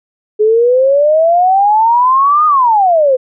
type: exponential two-way sweep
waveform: sine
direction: up then down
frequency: 419.1 to 1247 to 500 Hz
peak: -6 dBFS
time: 0.39-3.17 s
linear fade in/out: 20 ms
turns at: 2.46 s
effects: none